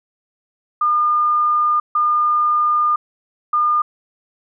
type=tone bursts at uneven times; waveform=sine; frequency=1211 Hz; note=D#6; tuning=47 cents flat; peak=-13 dBFS; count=3; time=0.81-1.8 / 1.95-2.96 / 3.53-3.82 s; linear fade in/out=5 ms; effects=none

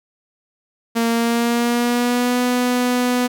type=tone with pitch glide; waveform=sawtooth; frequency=230.8 to 247.4 Hz; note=A#3 to B3; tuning=-17 to +3 cents; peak=-12 dBFS; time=0.95-3.28 s; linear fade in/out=20 ms; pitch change=+120 cents; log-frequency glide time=1.08-2.4 s; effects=none

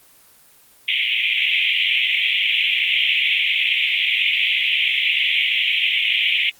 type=band-pass noise; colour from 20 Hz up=pink; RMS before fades=-19 dBFS; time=0.88-6.5 s; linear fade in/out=5 ms; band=2100 to 3400 Hz; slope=96 dB/octave; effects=white hiss -51 dBFS RMS until 6.59 s + Opus 24 kbps

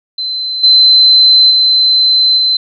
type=tone with level steps; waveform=sine; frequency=4065 Hz; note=B7; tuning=49 cents sharp; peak=-15 / -3 / -6 / -8 dBFS; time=0.18-2.57 s; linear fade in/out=5 ms; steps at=0.63 / 1.5 / 2.37 s; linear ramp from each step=10 ms; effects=none

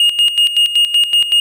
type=tone with tremolo; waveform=triangle; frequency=2851 Hz; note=F7; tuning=35 cents sharp; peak=-6 dBFS; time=0-1.4 s; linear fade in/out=2 ms; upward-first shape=square; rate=5.3 Hz; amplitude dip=70%; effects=none

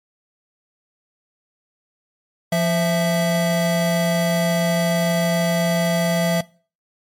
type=tone pair together; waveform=square; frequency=172.83 / 662 Hz; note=F3 / E5; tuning=-18 / +7 cents; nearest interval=octave + major seventh; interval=2325 cents; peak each=-20 dBFS; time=2.52-6.41 s; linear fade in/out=5 ms; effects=noise-tail reverb RT60 0.4 s tail -22 dB re dry + MP3 64 kbps

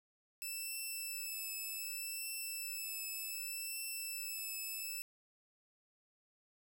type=tone with vibrato; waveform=5% pulse; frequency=2637 Hz; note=E7; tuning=in tune; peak=-32 dBFS; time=0.42-5.02 s; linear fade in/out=0 ms; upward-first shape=triangle; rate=0.66 Hz; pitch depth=27 cents each way; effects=12-bit

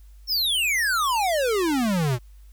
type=exponential sweep; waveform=square; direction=down; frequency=5530 to 115.2 Hz; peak=-21 dBFS; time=0.27-2.19 s; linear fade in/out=50 ms; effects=added 50 Hz sine -44 dBFS peak until 2.52 s + white hiss -64 dBFS RMS until 2.52 s

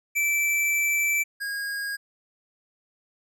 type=tone pair in turn; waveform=square; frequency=2326 / 1634.7 Hz; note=D7 / G#6; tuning=-17 / -28 cents; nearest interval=tritone; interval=611 cents; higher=first; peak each=-22 / -29 dBFS; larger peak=first; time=0.15-1.24 / 1.4-1.97 s; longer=first; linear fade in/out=20 ms; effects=none

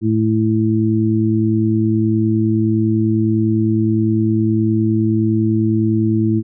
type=harmonic tone; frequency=109.8 Hz; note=A2; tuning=3 cents flat; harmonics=1 / 2 / 3; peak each=-17 / -17 / -17 dBFS; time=0.01-6.43 s; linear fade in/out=50 ms; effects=none

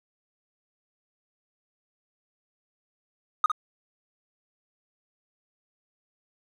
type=tone with echo; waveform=triangle; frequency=1242 Hz; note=D#6; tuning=3 cents flat; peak=-13 dBFS; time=3.44-3.46 s; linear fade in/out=2 ms; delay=57 ms; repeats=1; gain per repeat=-8 dB; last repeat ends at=3.517 s; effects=tanh soft clip ceiling -13 dBFS

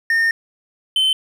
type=tone pair in turn; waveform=triangle; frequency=1826 / 3071 Hz; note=A#6 / G7; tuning=-36 / -36 cents; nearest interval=major sixth; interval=900 cents; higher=second; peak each=-12 dBFS; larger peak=neither; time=0.1-0.31 / 0.96-1.13 s; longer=first; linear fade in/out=2 ms; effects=none

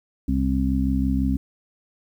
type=harmonic tone; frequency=66 Hz; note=C2; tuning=16 cents sharp; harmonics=1 / 2 / 3 / 4; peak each=-23 / -30 / -25 / -23 dBFS; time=0.28-1.37 s; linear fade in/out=5 ms; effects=9-bit

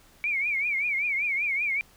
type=tone with vibrato; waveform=sine; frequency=2280 Hz; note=C#7; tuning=48 cents sharp; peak=-24 dBFS; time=0.24-1.81 s; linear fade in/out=0 ms; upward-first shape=triangle; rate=5.2 Hz; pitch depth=150 cents each way; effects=pink hiss -57 dBFS RMS until 1.96 s

